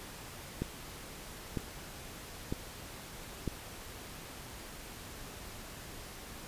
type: click train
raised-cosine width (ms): 3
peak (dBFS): -20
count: 4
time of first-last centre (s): 0.62-3.477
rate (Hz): 1.05
effects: pink hiss -47 dBFS RMS until 6.47 s + resampled to 32000 Hz